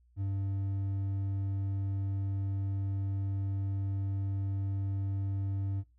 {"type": "tone with hard clipping", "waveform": "sine", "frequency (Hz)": 98, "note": "G2", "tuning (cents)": 0, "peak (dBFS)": -32, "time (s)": [0.16, 5.84], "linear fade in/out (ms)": 50, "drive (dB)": 5, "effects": ["noise-tail reverb RT60 0.2 s tail -19 dB re dry", "added 60 Hz sine -62 dBFS peak until 5.98 s"]}